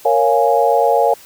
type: chord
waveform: sine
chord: Bb minor seventh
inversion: none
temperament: equal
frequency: 466.2 / 554.4 / 698.5 / 830.6 Hz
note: Bb4 / Db5 / F5 / Ab5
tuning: 0 / 0 / 0 / 0 cents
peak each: -16 dBFS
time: 0.05-1.14 s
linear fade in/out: 5 ms
effects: white hiss -42 dBFS RMS until 1.25 s